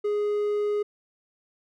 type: tone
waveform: triangle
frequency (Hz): 415.4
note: G#4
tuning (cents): 0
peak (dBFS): -21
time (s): 0.04-0.83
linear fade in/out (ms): 10
effects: none